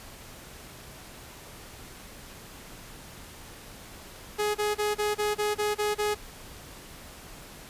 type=tone bursts; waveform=sawtooth; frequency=418.8 Hz; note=G#4; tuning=15 cents sharp; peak=-21 dBFS; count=9; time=4.38-6.15 s; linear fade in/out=20 ms; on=170 ms; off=30 ms; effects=pink hiss -46 dBFS RMS until 7.69 s + resampled to 32000 Hz